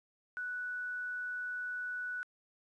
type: tone with quantisation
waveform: sine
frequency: 1480 Hz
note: F#6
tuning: in tune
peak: -36 dBFS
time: 0.37-2.23 s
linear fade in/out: 0 ms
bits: 11
effects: resampled to 22050 Hz